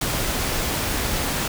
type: noise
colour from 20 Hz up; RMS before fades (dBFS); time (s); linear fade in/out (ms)
pink; -24; 0.01-1.48; 5
effects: none